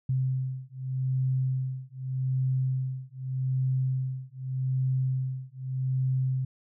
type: beating tone pair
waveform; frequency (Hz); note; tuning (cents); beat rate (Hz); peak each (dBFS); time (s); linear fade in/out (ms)
sine; 130.1 / 130.93; C3 / C3; -9 / +2; 0.83; -29; 0.09-6.45; 5
effects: none